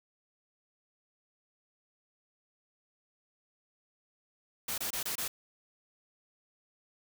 white noise bursts, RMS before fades -35 dBFS, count 5, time 4.68-5.28 s, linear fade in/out 5 ms, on 100 ms, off 25 ms, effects none

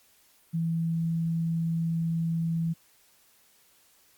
sine tone, 165.1 Hz, E3, 3 cents sharp, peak -25 dBFS, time 0.53-2.74 s, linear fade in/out 20 ms, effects white hiss -62 dBFS RMS until 4.17 s + Opus 48 kbps

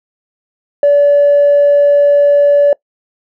triangle tone with tanh clipping, 575 Hz, D5, 37 cents flat, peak -5 dBFS, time 0.83-2.73 s, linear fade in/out 2 ms, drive 5 dB, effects noise-tail reverb RT60 0.1 s tail -22 dB re dry

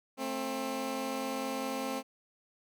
15% pulse tone pair together, 220 / 264.8 Hz, A3 / C4, 0 / +21 cents, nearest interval minor third, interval 321 cents, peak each -33 / -28 dBFS, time 0.17-2.03 s, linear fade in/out 50 ms, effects none

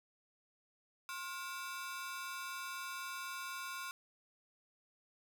sawtooth ring-modulated tone, 1244 Hz, D#6, 1 cent flat, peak -35 dBFS, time 1.09-3.91 s, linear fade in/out 0 ms, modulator 178 Hz, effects none

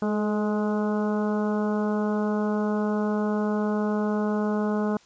harmonic tone with a mistuned harmonic, 209.8 Hz, G#3, 18 cents sharp, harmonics 1 / 2 / 3 / 4 / 5 / 6 / 7, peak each -24 / -29 / -33 / -36 / -38 / -39 / -41 dBFS, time 0.02-4.97 s, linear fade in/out 2 ms, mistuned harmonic 2, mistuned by +26 cents, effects white hiss -56 dBFS RMS until 5.05 s + resampled to 16000 Hz

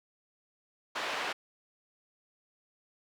pink band-pass noise, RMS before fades -35 dBFS, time 0.95-1.33 s, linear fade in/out 10 ms, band 660 to 3300 Hz, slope 12 dB/octave, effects none

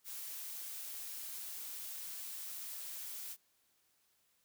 blue noise, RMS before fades -45 dBFS, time 0.04-3.37 s, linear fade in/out 50 ms, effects white hiss -75 dBFS RMS until 4.44 s

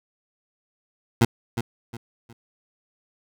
20% pulse tone with echo, 116.54 Hz, A#2, in tune, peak -9 dBFS, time 1.21-1.25 s, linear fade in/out 5 ms, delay 360 ms, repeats 3, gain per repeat -10 dB, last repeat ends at 2.33 s, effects none

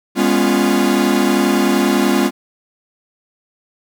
45% pulse chord, C# dominant seventh, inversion second, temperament equal with one note detuned, 204.2 / 246.9 / 277.2 / 349.2 Hz, G#3 / B3 / C#4 / E#4, -29 / 0 / 0 / 0 cents, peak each -18 dBFS, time 0.15-2.31 s, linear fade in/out 50 ms, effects none

